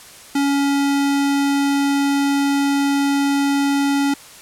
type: tone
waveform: square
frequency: 280.5 Hz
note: C#4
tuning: 21 cents sharp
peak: -16 dBFS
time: 0.35-4.14 s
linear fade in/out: 5 ms
effects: white hiss -41 dBFS RMS until 4.41 s + low-pass 11000 Hz 12 dB/octave